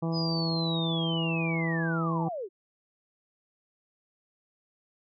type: harmonic tone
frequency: 164.81 Hz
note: E3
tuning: in tune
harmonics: 1 / 2 / 3 / 4 / 5 / 6 / 7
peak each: -28 / -34 / -38 / -40 / -42 / -44 / -45 dBFS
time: 0.02-2.29 s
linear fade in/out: 10 ms
type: linear sweep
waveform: sine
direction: down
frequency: 5050 to 346.1 Hz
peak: -32 dBFS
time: 0.12-2.49 s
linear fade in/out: 50 ms
effects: none